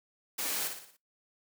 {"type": "noise with echo", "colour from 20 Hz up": "white", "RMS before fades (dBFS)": -34, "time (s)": [0.38, 0.68], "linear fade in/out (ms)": 10, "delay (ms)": 58, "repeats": 5, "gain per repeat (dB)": -6, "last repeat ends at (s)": 0.97, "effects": ["noise-tail reverb RT60 0.2 s tail -23 dB re dry", "high-pass 200 Hz 12 dB/octave"]}